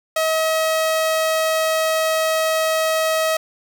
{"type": "tone", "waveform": "sawtooth", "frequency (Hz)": 638, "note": "D#5", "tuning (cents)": 43, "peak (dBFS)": -13, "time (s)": [0.16, 3.37], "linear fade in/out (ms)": 5, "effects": []}